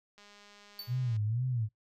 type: click train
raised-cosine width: 0.2 ms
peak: -39 dBFS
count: 203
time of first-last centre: 0.18-1.165 s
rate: 205 Hz
type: tone with exponential decay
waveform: square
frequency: 4506 Hz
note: C#8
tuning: 28 cents sharp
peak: -36 dBFS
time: 0.79-0.99 s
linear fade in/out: 2 ms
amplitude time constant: 42 ms
type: tone with vibrato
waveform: sine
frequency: 116.4 Hz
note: A#2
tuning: 2 cents flat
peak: -29 dBFS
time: 0.87-1.69 s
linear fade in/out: 50 ms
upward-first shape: sine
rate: 2.1 Hz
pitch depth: 180 cents each way
effects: noise-tail reverb RT60 0.1 s tail -17 dB re dry